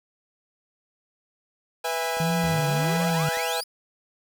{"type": "chord", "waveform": "sawtooth", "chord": "E major", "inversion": "second", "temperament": "equal with one note detuned", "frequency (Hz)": [493.9, 659.3, 817.8], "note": ["B4", "E5", "G#5"], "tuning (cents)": [0, 0, -27], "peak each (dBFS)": [-26, -27, -25], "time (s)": [1.84, 3.61], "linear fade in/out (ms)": 10}
{"type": "click train", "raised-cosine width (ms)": 1, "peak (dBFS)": -28, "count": 10, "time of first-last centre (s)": [2.17, 3.372], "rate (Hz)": 7.49}
{"type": "tone with vibrato", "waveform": "sine", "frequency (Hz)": 159.2, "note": "D#3", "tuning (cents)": 40, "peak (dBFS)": -23, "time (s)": [2.2, 3.29], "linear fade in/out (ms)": 2, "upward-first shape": "sine", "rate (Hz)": 1.5, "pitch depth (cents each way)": 150}
{"type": "exponential sweep", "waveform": "sawtooth", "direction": "up", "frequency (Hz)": [69.3, 5170], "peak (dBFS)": -29, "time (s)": [2.43, 3.64], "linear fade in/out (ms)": 10}
{"effects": ["8-bit"]}